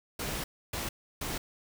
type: noise bursts at uneven times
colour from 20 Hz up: pink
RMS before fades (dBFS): -35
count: 3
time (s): 0.19-0.44 / 0.73-0.89 / 1.21-1.38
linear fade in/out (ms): 5
effects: none